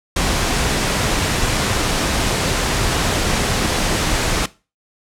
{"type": "noise", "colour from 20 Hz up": "pink", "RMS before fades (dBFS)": -18, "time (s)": [0.16, 4.46], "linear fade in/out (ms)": 5, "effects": ["noise-tail reverb RT60 0.3 s tail -19 dB re dry", "low-pass 9000 Hz 12 dB/octave"]}